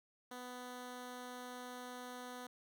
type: tone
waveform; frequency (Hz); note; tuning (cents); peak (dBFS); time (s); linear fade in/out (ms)
10% pulse; 248.6; B3; +12; -38; 0.31-2.47; 5
effects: none